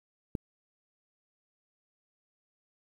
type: click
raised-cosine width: 3 ms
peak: -19 dBFS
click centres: 0.352 s
effects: 9-bit